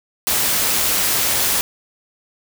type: noise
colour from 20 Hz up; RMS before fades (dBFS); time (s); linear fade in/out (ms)
white; -18; 0.27-1.61; 0
effects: none